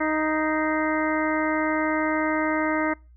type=harmonic tone with a mistuned harmonic; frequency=311.1 Hz; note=D#4; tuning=in tune; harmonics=1 / 2 / 3 / 4 / 5 / 6 / 7; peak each=-25 / -28 / -30 / -31 / -32 / -33 / -33 dBFS; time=0-2.94 s; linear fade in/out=10 ms; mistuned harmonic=7; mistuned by=-79 cents; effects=noise-tail reverb RT60 0.3 s tail -26 dB re dry + added 60 Hz sine -48 dBFS peak until 3.16 s